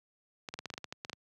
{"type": "clicks", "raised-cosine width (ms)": 0.2, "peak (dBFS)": -22, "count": 12, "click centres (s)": [0.488, 0.54, 0.59, 0.657, 0.702, 0.739, 0.779, 0.843, 0.925, 1.049, 1.097, 1.131], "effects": ["high-pass 100 Hz 12 dB/octave"]}